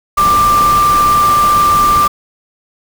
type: tone in noise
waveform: sine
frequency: 1184 Hz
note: D6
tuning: 14 cents sharp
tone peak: -7 dBFS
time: 0.17-2.08 s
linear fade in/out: 10 ms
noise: pink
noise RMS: -20 dBFS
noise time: 0.17-2.08 s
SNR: +10 dB
effects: none